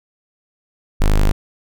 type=tone; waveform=square; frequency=25.66 Hz; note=G#0; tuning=20 cents flat; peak=-11 dBFS; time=1-1.32 s; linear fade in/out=10 ms; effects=none